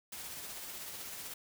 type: noise with tremolo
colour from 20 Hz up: white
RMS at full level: -43 dBFS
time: 0.12-1.34 s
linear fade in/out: 5 ms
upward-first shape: triangle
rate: 16 Hz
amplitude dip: 35%
effects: none